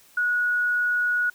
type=tone; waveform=sine; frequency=1459 Hz; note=F#6; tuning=25 cents flat; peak=-20 dBFS; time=0.17-1.3 s; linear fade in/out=5 ms; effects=white hiss -55 dBFS RMS until 1.34 s